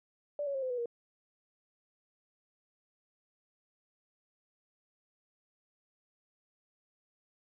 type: tone with pitch steps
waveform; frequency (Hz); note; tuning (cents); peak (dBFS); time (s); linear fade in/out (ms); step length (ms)
sine; 583 / 558.9 / 535.9 / 513.7 / 492.5 / 472.2; D5 / C#5 / C5 / C5 / B4 / A#4; -13 / +14 / +41 / -32 / -5 / +22; -32; 0.39-0.858; 2; 78
effects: none